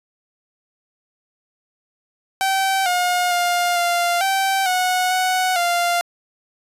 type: tone with pitch steps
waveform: sawtooth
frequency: 772 / 716 / 705 / 696 / 775 / 734 / 741 / 696 Hz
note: G5 / F5 / F5 / F5 / G5 / F#5 / F#5 / F5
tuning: -27 / +43 / +16 / -6 / -20 / -14 / +2 / -6 cents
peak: -13 dBFS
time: 2.41-6.01 s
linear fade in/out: 0 ms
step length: 450 ms
effects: resampled to 32000 Hz